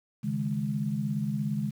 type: chord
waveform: sine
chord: C# suspended second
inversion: none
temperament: equal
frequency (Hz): 138.59 / 155.56 / 207.7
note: C#3 / D#3 / G#3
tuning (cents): 0 / 0 / 0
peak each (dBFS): -32 / -33 / -30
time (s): 0.23-1.71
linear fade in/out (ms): 20
effects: 9-bit